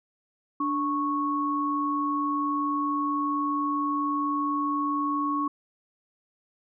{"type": "tone pair together", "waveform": "sine", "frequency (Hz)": [292.6, 1104.7], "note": ["D4", "C#6"], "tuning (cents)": [-6, -6], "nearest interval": "octave + major seventh", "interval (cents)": 2300, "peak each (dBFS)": [-28, -26], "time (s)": [0.6, 5.48], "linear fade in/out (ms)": 5, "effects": []}